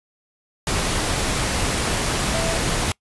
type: tone in noise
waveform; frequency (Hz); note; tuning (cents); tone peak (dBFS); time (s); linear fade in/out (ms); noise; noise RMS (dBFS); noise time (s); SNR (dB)
sine; 659.3; E5; 0; -25; 2.34-2.57; 2; pink; -22; 0.67-2.92; -6
effects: noise-tail reverb RT60 0.1 s tail -24 dB re dry + resampled to 24000 Hz